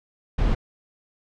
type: noise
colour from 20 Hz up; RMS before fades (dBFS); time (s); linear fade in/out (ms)
brown; -20; 0.38-0.55; 10
effects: low-pass 4000 Hz 12 dB/octave